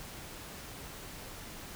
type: silence
effects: pink hiss -46 dBFS RMS until 1.75 s